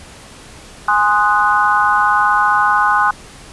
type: chord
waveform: sine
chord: Ab dominant seventh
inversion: none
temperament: equal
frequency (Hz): 830.6 / 1046.5 / 1244.5 / 1480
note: Ab5 / C6 / Eb6 / Gb6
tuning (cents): 0 / 0 / 0 / 0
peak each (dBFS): -16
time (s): 0.88-3.11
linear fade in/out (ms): 5
effects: pink hiss -38 dBFS RMS until 3.52 s + resampled to 24000 Hz